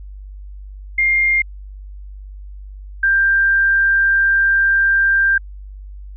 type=tone pair in turn; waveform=sine; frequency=2116 / 1585 Hz; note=C7 / G6; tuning=+19 / +19 cents; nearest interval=perfect fourth; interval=500 cents; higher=first; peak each=-12 / -11 dBFS; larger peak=second; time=0.98-1.42 / 3.03-5.38 s; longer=second; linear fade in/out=5 ms; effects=added 49 Hz sine -31 dBFS peak until 6.16 s